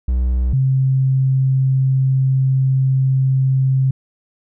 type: tone pair in turn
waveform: triangle / sine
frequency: 62.3 / 132.62 Hz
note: B1 / C3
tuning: +16 / +24 cents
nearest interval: octave + minor second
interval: 1308 cents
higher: second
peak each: -12 dBFS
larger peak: neither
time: 0.08-0.53 / 0.53-3.91 s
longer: second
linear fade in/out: 5 ms
effects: none